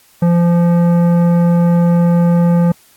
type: tone with tanh clipping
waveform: sine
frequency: 172.2 Hz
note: F3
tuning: 24 cents flat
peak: -10 dBFS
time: 0.22-2.72 s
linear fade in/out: 5 ms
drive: 13 dB
effects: white hiss -49 dBFS RMS until 2.96 s + AAC 64 kbps